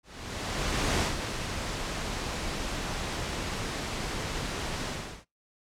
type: noise with ADSR envelope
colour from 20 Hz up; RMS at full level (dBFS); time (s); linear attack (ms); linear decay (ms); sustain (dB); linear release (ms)
pink; -26; 0.03-5.25; 970; 150; -7; 370
effects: noise-tail reverb RT60 0.2 s tail -22 dB re dry + low-pass 7000 Hz 12 dB/octave